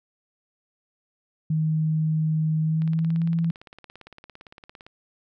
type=tone with pitch glide; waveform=sine; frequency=157 to 166.34 Hz; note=D#3 to E3; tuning=+16 to +16 cents; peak=-20 dBFS; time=1.5-3.51 s; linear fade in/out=5 ms; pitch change=+100 cents; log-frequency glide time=2.61-3.27 s
type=click train; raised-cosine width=0.3 ms; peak=-28 dBFS; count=37; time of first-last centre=2.82-4.865 s; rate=17.6 Hz
effects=none